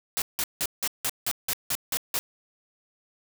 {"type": "noise bursts", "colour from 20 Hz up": "white", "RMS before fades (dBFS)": -27, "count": 10, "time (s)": [0.17, 2.19], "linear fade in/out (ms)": 0, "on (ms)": 49, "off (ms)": 170, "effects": []}